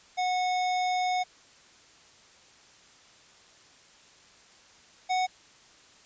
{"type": "tone pair in turn", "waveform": "square", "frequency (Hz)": [732, 740.1], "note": ["F#5", "F#5"], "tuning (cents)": [-19, 0], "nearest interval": "unison", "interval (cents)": 19, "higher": "second", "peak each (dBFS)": [-26, -25], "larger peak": "second", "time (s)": [[0.17, 1.24], [5.09, 5.27]], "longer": "first", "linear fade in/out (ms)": 20, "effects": ["white hiss -56 dBFS RMS until 6.05 s", "resampled to 16000 Hz"]}